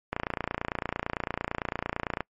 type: click train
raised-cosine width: 0.5 ms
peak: -13 dBFS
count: 61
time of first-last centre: 0.13-2.206 s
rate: 28.9 Hz
effects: noise-tail reverb RT60 0.1 s tail -26 dB re dry + MP3 48 kbps